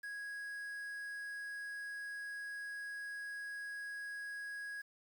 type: tone with quantisation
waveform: triangle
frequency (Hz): 1658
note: G#6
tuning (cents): -3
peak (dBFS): -40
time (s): 0.03-4.82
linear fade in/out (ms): 10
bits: 10
effects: none